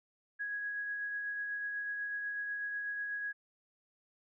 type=tone with tremolo; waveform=sine; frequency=1661.2 Hz; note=G#6; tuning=in tune; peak=-34 dBFS; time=0.39-3.33 s; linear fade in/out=20 ms; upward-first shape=triangle; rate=8.1 Hz; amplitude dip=30%; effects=none